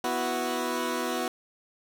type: chord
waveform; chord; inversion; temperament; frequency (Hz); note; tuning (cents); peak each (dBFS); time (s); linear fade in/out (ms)
15% pulse; B suspended fourth; none; equal; 246.9 / 329.6 / 370; B3 / E4 / F#4; 0 / 0 / 0; -25 / -27 / -25; 0.04-1.28; 2
effects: none